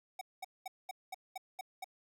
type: tone bursts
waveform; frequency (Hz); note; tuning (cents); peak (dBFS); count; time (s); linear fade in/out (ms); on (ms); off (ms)
square; 753; F#5; +30; -40; 8; 0.19-1.844; 5; 23; 210
effects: none